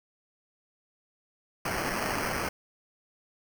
blue noise with sample-and-hold, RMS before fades -31 dBFS, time 1.65-2.49 s, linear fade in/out 5 ms, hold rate 3675 Hz, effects none

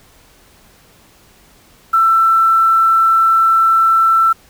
sine tone with quantisation, 1335 Hz, E6, 22 cents sharp, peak -8 dBFS, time 1.93-4.33 s, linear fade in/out 10 ms, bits 6, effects pink hiss -48 dBFS RMS until 4.49 s

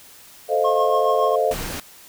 sine chord, F dominant seventh, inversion first, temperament equal, 440 / 523.3 / 622.3 / 698.5 Hz, A4 / C5 / Eb5 / F5, 0 / 0 / 0 / 0 cents, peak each -22 dBFS, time 0.48-1.55 s, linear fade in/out 50 ms
triangle tone with tremolo, 1078 Hz, C#6, 49 cents flat, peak -17 dBFS, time 0.64-1.36 s, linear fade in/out 10 ms, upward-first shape triangle, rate 7.1 Hz, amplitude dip 65%
pink noise, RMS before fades -29 dBFS, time 1.51-1.8 s, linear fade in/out 2 ms
effects white hiss -46 dBFS RMS until 2.08 s

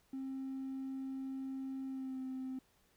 triangle tone with pitch glide, 266.4 to 260.8 Hz, C4 to C4, +31 to -5 cents, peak -36 dBFS, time 0.13-2.59 s, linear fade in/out 5 ms, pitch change -36 cents, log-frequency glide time 1.87-2.2 s, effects tanh soft clip ceiling -35 dBFS + pink hiss -72 dBFS RMS until 2.96 s

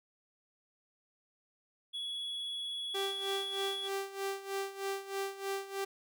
triangle tone, 3371 Hz, G#7, 25 cents sharp, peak -35 dBFS, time 1.93-3.89 s, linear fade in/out 20 ms
sawtooth tone with tremolo, 392 Hz, G4, in tune, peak -29 dBFS, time 2.94-5.85 s, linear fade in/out 10 ms, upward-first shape sine, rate 3.2 Hz, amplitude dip 80%
effects none

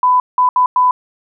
sine tone bursts at uneven times, 1000 Hz, B5, 21 cents sharp, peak -8 dBFS, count 4, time 0.03-0.2 / 0.38-0.49 / 0.56-0.66 / 0.76-0.91 s, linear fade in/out 2 ms, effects none

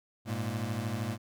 25% pulse beating tone pair, 103.83 / 116.83 Hz, G#2 / A#2, 0 / +4 cents, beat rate 13 Hz, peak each -31 dBFS, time 0.25-1.18 s, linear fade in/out 50 ms, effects none

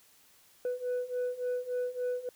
sine beating tone pair, 493.9 / 497.4 Hz, B4 / B4, 0 / +12 cents, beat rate 3.5 Hz, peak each -33 / -31 dBFS, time 0.65-2.29 s, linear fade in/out 2 ms, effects tanh soft clip ceiling -28 dBFS + white hiss -62 dBFS RMS until 2.35 s

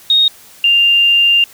sine tone pair in turn, 3729 / 2794 Hz, A#7 / F7, 0 / 0 cents, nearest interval perfect fourth, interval 500 cents, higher first, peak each -7 dBFS, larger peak neither, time 0.1-0.28 / 0.64-1.44 s, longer second, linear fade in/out 2 ms, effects white hiss -41 dBFS RMS until 1.53 s

